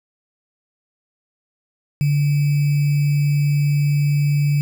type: tone with sample-and-hold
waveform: sine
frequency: 144.9 Hz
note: D3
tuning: 23 cents flat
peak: -14 dBFS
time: 2.01-4.61 s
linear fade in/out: 0 ms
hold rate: 2450 Hz
effects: none